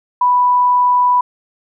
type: tone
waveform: sine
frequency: 987.8 Hz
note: B5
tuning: in tune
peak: -9 dBFS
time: 0.21-1.21 s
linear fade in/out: 5 ms
effects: none